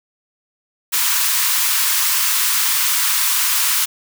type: high-pass noise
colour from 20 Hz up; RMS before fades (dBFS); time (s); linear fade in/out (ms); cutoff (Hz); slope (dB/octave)
white; -17; 0.92-3.86; 20; 910; 96
effects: none